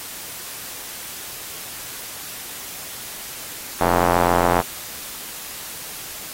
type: tone with band-pass filter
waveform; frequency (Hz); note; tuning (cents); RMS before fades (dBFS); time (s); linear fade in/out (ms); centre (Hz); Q
square; 43.65; F1; 0; -19; 3.8-4.62; 20; 870; 1.8
effects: white hiss -34 dBFS RMS until 6.33 s + AAC 48 kbps